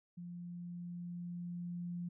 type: tone with level ramp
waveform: sine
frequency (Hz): 174.61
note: F3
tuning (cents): 0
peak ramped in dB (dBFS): -44 to -38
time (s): 0.17-2.09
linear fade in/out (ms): 10
effects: none